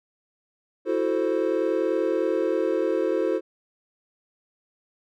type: chord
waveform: triangle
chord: F# half-diminished seventh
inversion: third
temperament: equal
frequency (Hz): 329.6 / 370 / 440 / 523.3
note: E4 / F#4 / A4 / C5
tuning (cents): 0 / 0 / 0 / 0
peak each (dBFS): -25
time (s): 0.85-3.41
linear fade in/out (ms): 50
effects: none